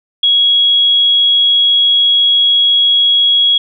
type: tone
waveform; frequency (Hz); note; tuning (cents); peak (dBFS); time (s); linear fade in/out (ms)
sine; 3322; G#7; 0; -7; 0.23-3.58; 5
effects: none

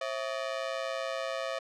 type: ring-modulated tone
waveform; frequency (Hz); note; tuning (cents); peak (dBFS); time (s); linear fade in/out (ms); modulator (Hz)
sawtooth; 597; D5; +28; -25; 0.01-1.59; 5; 60.3
effects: low-pass 5000 Hz 12 dB/octave

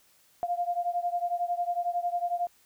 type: beating tone pair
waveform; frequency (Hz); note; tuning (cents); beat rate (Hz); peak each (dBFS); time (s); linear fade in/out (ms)
sine; 697 / 708; F5 / F5; -4 / +23; 11; -29 / -31; 0.43-2.47; 0
effects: white hiss -63 dBFS RMS until 2.65 s

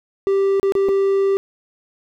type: tone with dropouts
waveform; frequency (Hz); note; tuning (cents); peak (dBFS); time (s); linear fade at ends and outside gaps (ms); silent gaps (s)
triangle; 392; G4; 0; -12; 0.27-1.37; 0; 0.598-0.63 / 0.722-0.752 / 0.886-0.89
effects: none

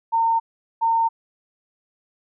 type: tone pair in turn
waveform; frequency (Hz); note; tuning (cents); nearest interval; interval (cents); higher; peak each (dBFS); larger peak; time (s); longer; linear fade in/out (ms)
sine; 912 / 912; A#5 / A#5; -38 / -38; unison; 0; neither; -16; neither; 0.12-0.4 / 0.81-1.09; neither; 20
effects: none

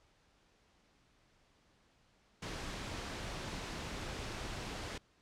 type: noise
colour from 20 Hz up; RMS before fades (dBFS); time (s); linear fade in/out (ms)
pink; -42; 2.42-4.98; 5
effects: pink hiss -70 dBFS RMS until 5.21 s + low-pass 6000 Hz 12 dB/octave

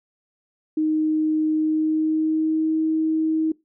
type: tone with pitch glide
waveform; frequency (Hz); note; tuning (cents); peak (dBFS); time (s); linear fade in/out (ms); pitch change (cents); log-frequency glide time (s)
sine; 311.1 to 316.9; D#4 to D#4; 0 to +32; -18; 0.77-3.52; 5; +32; 1.55-2.78
effects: noise-tail reverb RT60 0.2 s tail -21 dB re dry

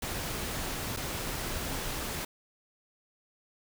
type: noise with dropouts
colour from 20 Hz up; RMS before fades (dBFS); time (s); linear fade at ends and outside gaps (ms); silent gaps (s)
pink; -35; 0.02-2.25; 5; 0.965-0.97
effects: none

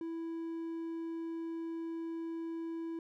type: tone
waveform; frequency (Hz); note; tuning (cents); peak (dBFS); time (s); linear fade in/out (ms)
triangle; 330; E4; +2; -35; 0.01-2.99; 2
effects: none

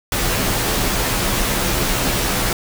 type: noise with comb filter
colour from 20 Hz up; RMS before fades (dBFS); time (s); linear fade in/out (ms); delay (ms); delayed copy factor
pink; -19; 0.12-2.53; 2; 13; -0.6
effects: none

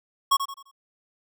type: tone with echo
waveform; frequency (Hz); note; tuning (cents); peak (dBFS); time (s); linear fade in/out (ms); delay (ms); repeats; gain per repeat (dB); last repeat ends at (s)
square; 1100; C#6; -14; -17; 0.31-0.37; 10; 86; 4; -9; 0.714
effects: none

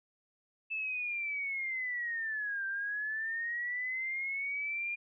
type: linear two-way sweep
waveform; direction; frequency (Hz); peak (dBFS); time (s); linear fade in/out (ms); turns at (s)
sine; down then up; 2637 to 1568 to 2419; -33; 0.7-4.96; 20; 2.66
effects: none

